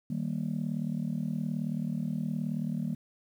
sine chord, Eb major, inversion none, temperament just, 155.56 / 194.45 / 233.3 Hz, Eb3 / G3 / Bb3, 0 / -14 / +2 cents, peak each -33 dBFS, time 0.1-2.95 s, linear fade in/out 5 ms, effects tanh soft clip ceiling -23 dBFS + 10-bit

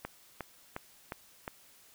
click train, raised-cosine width 0.5 ms, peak -22 dBFS, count 5, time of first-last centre 0.05-1.479 s, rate 2.8 Hz, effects white hiss -60 dBFS RMS until 1.94 s

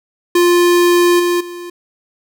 square tone with level steps, 350.1 Hz, F4, 4 cents sharp, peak -9 / -13 / -27 dBFS, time 0.35-1.7 s, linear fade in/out 5 ms, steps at 1.19 / 1.4 s, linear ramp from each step 10 ms, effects none

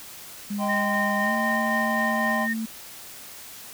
sine tone with pitch glide, 204.8 to 223.3 Hz, G#3 to A3, -24 to +26 cents, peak -26 dBFS, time 0.5-2.66 s, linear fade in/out 10 ms, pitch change +150 cents, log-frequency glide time 1.21-1.33 s
triangle chord, C minor, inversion first, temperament equal with one note detuned, 622.3 / 784 / 1033.3 Hz, Eb5 / G5 / C6, 0 / 0 / -22 cents, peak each -27 dBFS, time 0.58-2.48 s, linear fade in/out 50 ms
sine tone with tremolo, 1837 Hz, A#6, 26 cents flat, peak -23 dBFS, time 0.68-2.54 s, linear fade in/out 20 ms, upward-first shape sine, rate 3.9 Hz, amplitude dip 40%
effects tanh soft clip ceiling -12 dBFS + white hiss -42 dBFS RMS until 3.73 s

